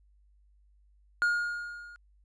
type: tone with level ramp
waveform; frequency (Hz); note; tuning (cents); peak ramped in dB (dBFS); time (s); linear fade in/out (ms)
triangle; 1426; F6; +36; -20 to -45; 1.22-1.96; 0
effects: added 50 Hz sine -60 dBFS peak until 2.24 s + resampled to 22050 Hz